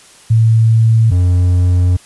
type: tone pair in turn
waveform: sine / triangle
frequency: 112.6 / 89.57 Hz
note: A2 / F2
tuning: +40 / +44 cents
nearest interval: major third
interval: 396 cents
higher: first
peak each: -6 dBFS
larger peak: neither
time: 0.3-1.11 / 1.11-1.97 s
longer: second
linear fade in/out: 10 ms
effects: white hiss -42 dBFS RMS until 2.05 s + resampled to 24000 Hz